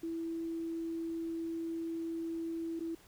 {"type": "tone with dropouts", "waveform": "sine", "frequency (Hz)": 330, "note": "E4", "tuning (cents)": 2, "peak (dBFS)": -35, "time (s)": [0.03, 2.95], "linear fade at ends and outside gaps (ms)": 5, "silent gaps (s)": [2.795, 2.805], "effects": ["pink hiss -61 dBFS RMS until 3.07 s"]}